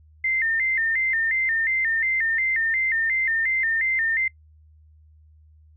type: tone with vibrato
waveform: sine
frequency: 1942 Hz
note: B6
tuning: 30 cents flat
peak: -20 dBFS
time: 0.24-4.28 s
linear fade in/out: 5 ms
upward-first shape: square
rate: 2.8 Hz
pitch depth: 120 cents each way
effects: noise-tail reverb RT60 0.1 s tail -24 dB re dry + added 77 Hz sine -50 dBFS peak until 5.76 s